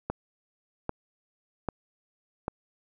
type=click train; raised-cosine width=1 ms; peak=-15 dBFS; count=4; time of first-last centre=0.1-2.481 s; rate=1.26 Hz; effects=none